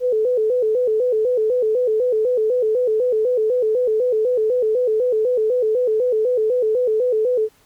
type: tone with vibrato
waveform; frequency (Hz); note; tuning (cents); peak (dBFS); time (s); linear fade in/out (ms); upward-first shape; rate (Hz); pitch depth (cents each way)
sine; 466.2; A#4; 0; -15; 0-7.49; 50; square; 4; 120
effects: pink hiss -56 dBFS RMS until 7.65 s